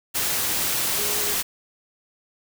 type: tone in noise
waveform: sine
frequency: 416.2 Hz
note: G#4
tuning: 4 cents sharp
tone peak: -34 dBFS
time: 0.97-1.35 s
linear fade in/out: 20 ms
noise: white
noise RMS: -24 dBFS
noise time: 0.14-1.43 s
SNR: -13 dB
effects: none

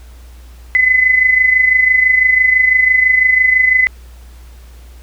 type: tone with amplitude modulation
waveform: sine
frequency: 2025 Hz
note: B6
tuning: 43 cents sharp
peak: -5 dBFS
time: 0.75-3.87 s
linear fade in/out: 0 ms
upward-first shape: sine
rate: 26 Hz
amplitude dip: 60%
effects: added 60 Hz sine -34 dBFS peak until 5.02 s + pink hiss -47 dBFS RMS until 5.02 s

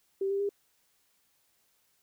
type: tone with pitch steps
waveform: sine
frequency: 389.4 / 396.2 / 403.1 Hz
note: G4 / G4 / G4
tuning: -12 / +18 / +48 cents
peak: -27 dBFS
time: 0.21-0.492 s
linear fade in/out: 5 ms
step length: 94 ms
effects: white hiss -71 dBFS RMS until 2.02 s

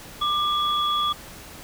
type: tone pair together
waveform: sine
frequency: 1191 / 3369 Hz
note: D6 / G#7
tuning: +24 / +24 cents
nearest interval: octave + tritone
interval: 1800 cents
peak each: -22 / -25 dBFS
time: 0.21-1.13 s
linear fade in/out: 10 ms
effects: pink hiss -42 dBFS RMS until 1.63 s

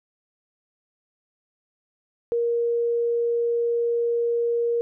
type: tone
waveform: sine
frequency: 470.3 Hz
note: A#4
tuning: 15 cents sharp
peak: -20 dBFS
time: 2.32-4.81 s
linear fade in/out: 0 ms
effects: none

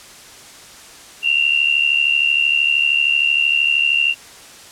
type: tone pair together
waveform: sine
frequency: 2727 / 2800 Hz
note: F7 / F7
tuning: -42 / +4 cents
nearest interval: unison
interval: 46 cents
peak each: -16 dBFS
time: 1.22-4.15 s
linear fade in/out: 50 ms
effects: white hiss -40 dBFS RMS until 4.71 s + low-pass 9000 Hz 12 dB/octave

